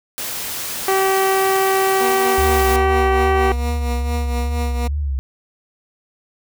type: noise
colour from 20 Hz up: white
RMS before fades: -26 dBFS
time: 0.18-2.76 s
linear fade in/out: 0 ms
type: harmonic tone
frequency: 384.7 Hz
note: G4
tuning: 33 cents flat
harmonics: 1 / 2 / 3 / 4 / 5 / 6 / 7 / 8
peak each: -17 / -19 / -23 / -29 / -27 / -32 / -35 / -37 dBFS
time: 0.88-3.52 s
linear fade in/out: 2 ms
type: tone with tremolo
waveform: 15% pulse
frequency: 239.4 Hz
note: A#3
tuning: 46 cents sharp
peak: -16 dBFS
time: 2-4.88 s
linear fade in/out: 10 ms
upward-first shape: triangle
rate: 4.3 Hz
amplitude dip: 65%
type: tone with vibrato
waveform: sine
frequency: 69.3 Hz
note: C#2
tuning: in tune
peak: -18 dBFS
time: 2.38-5.19 s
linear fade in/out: 0 ms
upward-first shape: triangle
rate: 2.4 Hz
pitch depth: 130 cents each way
effects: none